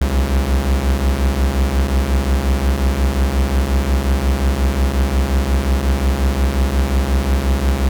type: beating tone pair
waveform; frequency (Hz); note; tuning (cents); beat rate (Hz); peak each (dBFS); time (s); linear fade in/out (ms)
45% pulse; 62.7 / 68.3; B1 / C#2; +27 / -25; 5.6; -19 / -15; 0.01-7.89; 5
effects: none